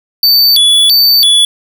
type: tone with vibrato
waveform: square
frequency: 3951 Hz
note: B7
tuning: in tune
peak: -5 dBFS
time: 0.23-1.45 s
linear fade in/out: 2 ms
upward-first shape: square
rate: 1.5 Hz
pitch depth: 250 cents each way
effects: none